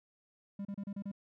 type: tone bursts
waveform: triangle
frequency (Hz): 199.7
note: G3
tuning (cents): +32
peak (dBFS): -35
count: 6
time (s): 0.59-1.116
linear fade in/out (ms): 5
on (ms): 61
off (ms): 32
effects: none